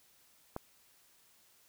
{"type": "click", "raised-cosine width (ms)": 1, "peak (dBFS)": -23, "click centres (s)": 0.564, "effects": ["white hiss -66 dBFS RMS until 1.68 s"]}